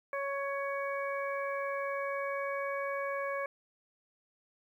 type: harmonic tone with a mistuned harmonic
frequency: 556 Hz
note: C#5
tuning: 5 cents sharp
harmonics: 1 / 2 / 3 / 4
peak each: -35 / -38 / -41 / -42 dBFS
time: 0.13-3.46 s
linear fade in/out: 2 ms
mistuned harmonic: 4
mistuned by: +20 cents
effects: 11-bit